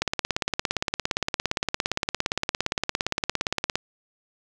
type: click train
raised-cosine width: 0.2 ms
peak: -6 dBFS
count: 66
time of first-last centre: 0.02-3.756 s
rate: 17.4 Hz
effects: none